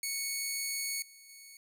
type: tone with level steps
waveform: 10% pulse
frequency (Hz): 2217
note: C#7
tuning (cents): 0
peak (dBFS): -24 / -44 / -41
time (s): 0.03-1.57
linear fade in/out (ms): 2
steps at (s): 1.02 / 1.29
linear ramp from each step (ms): 2
effects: none